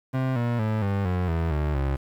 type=tone with pitch steps; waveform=30% pulse; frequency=130.81 / 119.26 / 108.73 / 99.14 / 90.38 / 82.41 / 75.13 / 68.5 Hz; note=C3 / A#2 / A2 / G2 / F#2 / E2 / D2 / C#2; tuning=0 / +40 / -20 / +20 / -40 / 0 / +40 / -20 cents; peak=-20 dBFS; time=0.13-1.97 s; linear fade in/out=20 ms; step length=230 ms; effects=low-pass 2000 Hz 12 dB/octave + 8-bit